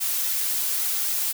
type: noise with flanger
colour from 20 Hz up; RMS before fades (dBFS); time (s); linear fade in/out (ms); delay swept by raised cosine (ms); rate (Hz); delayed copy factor
blue; -25; 0-1.33; 20; 1.7 to 3.2; 3.6; -0.5
effects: none